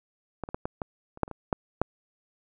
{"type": "clicks", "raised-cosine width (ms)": 1, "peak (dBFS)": [-18, -24, -16, -16, -17, -30, -9, -28, -23, -10, -8], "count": 11, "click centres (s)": [0.437, 0.489, 0.545, 0.655, 0.818, 1.174, 1.233, 1.279, 1.313, 1.528, 1.816], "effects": []}